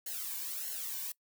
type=noise with flanger; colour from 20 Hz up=blue; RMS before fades=-39 dBFS; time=0.06-1.12 s; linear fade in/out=5 ms; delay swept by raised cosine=0.82 to 1.54 ms; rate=1.6 Hz; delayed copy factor=-0.75; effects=noise-tail reverb RT60 0.1 s tail -22 dB re dry